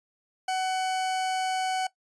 40% pulse tone, 750 Hz, F#5, 23 cents sharp, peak -25 dBFS, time 0.48-1.87 s, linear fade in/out 5 ms, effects noise-tail reverb RT60 0.1 s tail -18 dB re dry + resampled to 22050 Hz

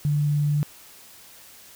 sine tone, 147 Hz, D3, 2 cents sharp, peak -19 dBFS, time 0.05-0.63 s, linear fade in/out 0 ms, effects white hiss -48 dBFS RMS until 1.75 s

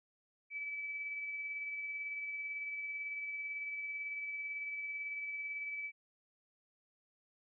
sine tone with tremolo, 2301 Hz, D7, 36 cents flat, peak -37 dBFS, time 0.5-5.92 s, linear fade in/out 50 ms, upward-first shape triangle, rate 18 Hz, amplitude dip 35%, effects none

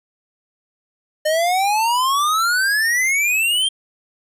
square exponential sweep, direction up, 604 to 3211 Hz, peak -16 dBFS, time 1.25-3.69 s, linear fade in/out 10 ms, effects resampled to 32000 Hz

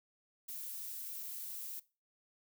violet noise, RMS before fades -44 dBFS, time 0.48-1.8 s, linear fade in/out 10 ms, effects noise-tail reverb RT60 0.3 s tail -19 dB re dry

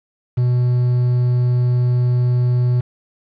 triangle tone with quantisation, 123.47 Hz, B2, in tune, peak -11 dBFS, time 0.37-2.81 s, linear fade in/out 10 ms, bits 6, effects low-pass 2000 Hz 12 dB/octave

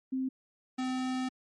sine / square tone pair in turn, 261.6 / 257 Hz, C4 / C4, 0 / -31 cents, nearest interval unison, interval 31 cents, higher first, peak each -29 / -31 dBFS, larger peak first, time 0.12-0.29 / 0.78-1.29 s, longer second, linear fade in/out 10 ms, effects low-pass 7000 Hz 12 dB/octave + MP3 48 kbps

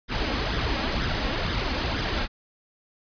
pink noise with flanger, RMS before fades -26 dBFS, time 0.08-2.28 s, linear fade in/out 50 ms, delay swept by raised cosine 0.56 to 3.76 ms, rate 2.1 Hz, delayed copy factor +0.5, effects resampled to 11025 Hz

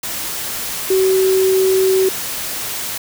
sine tone in noise, 379 Hz, F#4, 42 cents sharp, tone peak -11 dBFS, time 0.9-2.09 s, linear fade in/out 5 ms, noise white, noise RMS -24 dBFS, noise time 0.03-2.98 s, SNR +10 dB, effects none

